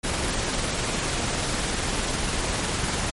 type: noise with tremolo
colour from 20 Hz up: pink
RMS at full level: -25 dBFS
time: 0.03-3.11 s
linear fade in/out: 20 ms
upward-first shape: sine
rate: 20 Hz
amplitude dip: 25%
effects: MP3 48 kbps